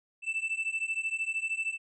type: beating tone pair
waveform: triangle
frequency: 2645 / 2658 Hz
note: E7 / E7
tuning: +5 / +14 cents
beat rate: 13 Hz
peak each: -32 / -31 dBFS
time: 0.22-1.78 s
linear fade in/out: 50 ms
effects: resampled to 24000 Hz